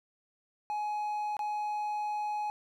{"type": "tone with dropouts", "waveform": "triangle", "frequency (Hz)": 840, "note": "G#5", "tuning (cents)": 19, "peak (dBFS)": -29, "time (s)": [0.7, 2.5], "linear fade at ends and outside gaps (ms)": 0, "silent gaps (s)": [1.368, 1.392], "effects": []}